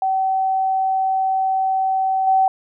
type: tone with level steps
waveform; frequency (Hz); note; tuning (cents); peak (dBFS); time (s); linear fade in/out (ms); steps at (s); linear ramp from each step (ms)
sine; 764; G5; -45; -16 / -12; 0.02-2.48; 2; 2.27; 5
effects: none